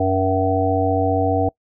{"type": "harmonic tone", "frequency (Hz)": 94.8, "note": "F#2", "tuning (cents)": 43, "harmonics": [1, 3, 5, 7, 8], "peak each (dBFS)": [-22, -22, -22, -22, -22], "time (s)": [0, 1.49], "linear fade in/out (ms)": 5, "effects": ["noise-tail reverb RT60 0.1 s tail -24 dB re dry"]}